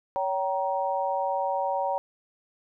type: tone cluster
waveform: sine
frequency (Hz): 562 / 771 / 940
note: C#5 / G5 / A#5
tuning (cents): +24 / -29 / +14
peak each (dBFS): -29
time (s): 0.16-1.98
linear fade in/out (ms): 0
effects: none